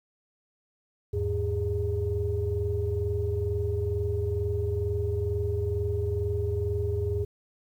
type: tone cluster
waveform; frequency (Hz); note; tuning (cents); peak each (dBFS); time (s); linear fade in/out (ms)
sine; 81.4 / 103.6 / 410; E2 / G#2 / G#4; -21 / -4 / -22; -29; 1.13-7.25; 10
effects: tanh soft clip ceiling -18 dBFS + 10-bit